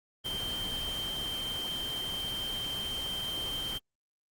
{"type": "tone in noise", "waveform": "sine", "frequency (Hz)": 3139, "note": "G7", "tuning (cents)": 2, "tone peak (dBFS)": -33, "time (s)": [0.24, 3.79], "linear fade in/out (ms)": 20, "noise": "pink", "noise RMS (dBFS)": -40, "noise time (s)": [0.24, 3.79], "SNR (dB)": 4, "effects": ["Opus 24 kbps"]}